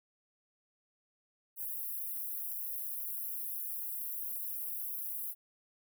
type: high-pass noise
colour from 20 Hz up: white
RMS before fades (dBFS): -39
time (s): 1.56-5.35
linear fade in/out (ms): 50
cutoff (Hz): 11000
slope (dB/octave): 48
effects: none